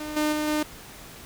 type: tone with level steps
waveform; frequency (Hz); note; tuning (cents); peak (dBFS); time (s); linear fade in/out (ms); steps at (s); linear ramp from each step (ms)
sawtooth; 303.1; D#4; -45; -28 / -18 / -21 / -19; 0-0.63; 5; 0.16 / 0.32 / 0.47; 10
effects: pink hiss -44 dBFS RMS until 1.25 s